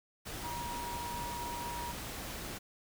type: tone in noise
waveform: sine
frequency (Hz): 954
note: A#5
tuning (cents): +40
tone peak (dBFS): -39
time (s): 0.43-1.93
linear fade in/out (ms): 20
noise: pink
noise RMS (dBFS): -42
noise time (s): 0.25-2.59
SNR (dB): 0
effects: none